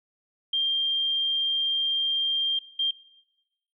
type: tone bursts at uneven times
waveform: sine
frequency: 3188 Hz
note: G7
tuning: 28 cents sharp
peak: -22 dBFS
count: 2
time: 0.53-2.59 / 2.79-2.91 s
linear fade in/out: 5 ms
effects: noise-tail reverb RT60 0.9 s tail -17 dB re dry